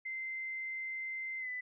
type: tone with pitch glide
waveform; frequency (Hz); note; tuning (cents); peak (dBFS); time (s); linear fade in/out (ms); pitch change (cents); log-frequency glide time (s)
sine; 2077 to 1998.2; C7 to B6; -13 to +20; -37; 0.05-1.61; 10; -67; 1.39-1.49
effects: none